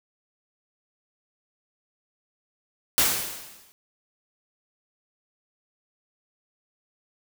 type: noise with exponential decay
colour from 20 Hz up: white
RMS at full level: -18 dBFS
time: 2.98-3.72 s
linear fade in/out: 0 ms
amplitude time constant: 160 ms
effects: none